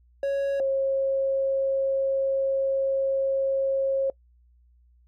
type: tone pair in turn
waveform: triangle / sine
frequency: 554.4 / 540.8 Hz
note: C#5 / C#5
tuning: 0 / -43 cents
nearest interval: unison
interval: 43 cents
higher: first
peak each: -21 dBFS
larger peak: neither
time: 0.23-0.6 / 0.6-4.1 s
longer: second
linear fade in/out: 2 ms
effects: noise-tail reverb RT60 0.1 s tail -24 dB re dry + added 60 Hz sine -56 dBFS peak until 5.07 s